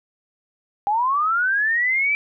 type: linear sweep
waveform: sine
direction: up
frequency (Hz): 794 to 2342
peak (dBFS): -17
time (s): 0.87-2.15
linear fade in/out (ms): 0
effects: none